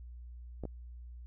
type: clicks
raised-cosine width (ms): 2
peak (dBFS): -26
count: 2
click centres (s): 0.637 / 0.653
effects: added 60 Hz sine -45 dBFS peak until 1.26 s